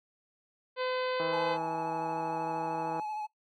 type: harmonic tone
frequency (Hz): 509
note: C5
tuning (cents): -48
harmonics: 1 / 2 / 3 / 4 / 5 / 6 / 7 / 8 / 9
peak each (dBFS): -31 / -37 / -41 / -43 / -45 / -47 / -48 / -49 / -50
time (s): 0.76-1.58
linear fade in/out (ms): 50
type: click train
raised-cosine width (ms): 1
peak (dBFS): -23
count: 292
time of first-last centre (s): 1.2-2.996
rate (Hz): 162
type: tone with vibrato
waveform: triangle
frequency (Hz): 852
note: G#5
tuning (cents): +44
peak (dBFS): -32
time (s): 1.32-3.27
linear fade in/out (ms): 20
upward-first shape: sine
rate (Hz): 13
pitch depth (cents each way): 26
effects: noise-tail reverb RT60 0.1 s tail -18 dB re dry + high-pass 200 Hz 12 dB/octave